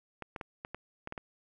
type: clicks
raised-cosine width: 0.5 ms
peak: -24 dBFS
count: 8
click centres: 0.223 / 0.362 / 0.412 / 0.649 / 0.746 / 1.074 / 1.124 / 1.178 s
effects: none